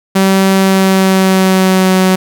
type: tone with pitch glide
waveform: sawtooth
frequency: 192.3 to 187.04 Hz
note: G3 to F#3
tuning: -33 to +19 cents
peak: -3 dBFS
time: 0.15-2.16 s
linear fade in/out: 10 ms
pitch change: -48 cents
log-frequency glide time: 0.54-1.92 s
effects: none